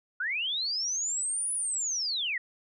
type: linear two-way sweep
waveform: sine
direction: up then down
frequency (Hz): 1396.9 to 10000 to 1825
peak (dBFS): -28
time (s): 0.2-2.38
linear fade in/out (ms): 5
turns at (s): 1.53
effects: none